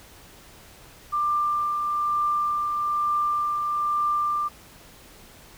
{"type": "tone with tremolo", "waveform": "sine", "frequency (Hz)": 1188, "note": "D6", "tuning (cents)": 20, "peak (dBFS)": -20, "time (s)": [1.12, 4.49], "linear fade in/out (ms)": 20, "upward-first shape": "triangle", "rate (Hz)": 1.1, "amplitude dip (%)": 35, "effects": ["pink hiss -49 dBFS RMS until 5.57 s"]}